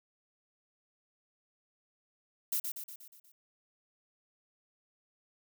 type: noise with echo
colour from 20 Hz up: violet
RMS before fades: -32 dBFS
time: 2.52-2.6 s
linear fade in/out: 5 ms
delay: 120 ms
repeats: 6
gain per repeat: -5 dB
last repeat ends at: 3.32 s
effects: none